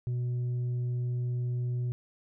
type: tone with tanh clipping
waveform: sine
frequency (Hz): 122.8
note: B2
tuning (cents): -9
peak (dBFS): -29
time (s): 0.07-1.92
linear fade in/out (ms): 0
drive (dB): 3
effects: none